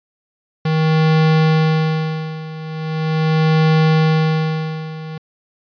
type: tone with tremolo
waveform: square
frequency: 157.9 Hz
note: D#3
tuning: 26 cents sharp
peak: -11 dBFS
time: 0.65-5.18 s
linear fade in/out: 5 ms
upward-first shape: sine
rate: 0.4 Hz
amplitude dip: 85%
effects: resampled to 11025 Hz